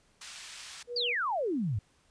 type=band-pass noise; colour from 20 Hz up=white; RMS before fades=-46 dBFS; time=0.21-0.83 s; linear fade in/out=5 ms; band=1300 to 6400 Hz; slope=12 dB/octave
type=tone; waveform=sine; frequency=483.4 Hz; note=B4; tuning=37 cents flat; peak=-35 dBFS; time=0.87-1.15 s; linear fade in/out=50 ms
type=exponential sweep; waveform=sine; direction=down; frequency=4863 to 92.5 Hz; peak=-28 dBFS; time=0.96-1.79 s; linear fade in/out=5 ms
effects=pink hiss -67 dBFS RMS until 2.1 s + resampled to 22050 Hz